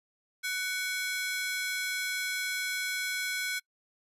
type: ring-modulated tone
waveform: sawtooth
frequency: 1864.7 Hz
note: A#6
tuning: in tune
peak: -24 dBFS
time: 0.43-3.6 s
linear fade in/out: 20 ms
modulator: 372 Hz
effects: noise-tail reverb RT60 0.1 s tail -25 dB re dry + resampled to 32000 Hz